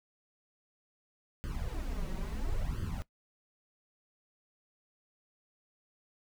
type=noise with flanger; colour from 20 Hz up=brown; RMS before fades=-35 dBFS; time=1.44-3.02 s; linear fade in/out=0 ms; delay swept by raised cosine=0.63 to 5.33 ms; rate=0.73 Hz; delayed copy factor=+1; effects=noise-tail reverb RT60 0.1 s tail -18 dB re dry